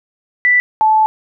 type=tone pair in turn; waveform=sine; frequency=1975.5 / 869.6 Hz; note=B6 / A5; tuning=0 / -21 cents; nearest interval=octave + major second; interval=1421 cents; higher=first; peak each=-8 dBFS; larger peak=neither; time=0.45-0.6 / 0.81-1.06 s; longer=second; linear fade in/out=0 ms; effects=none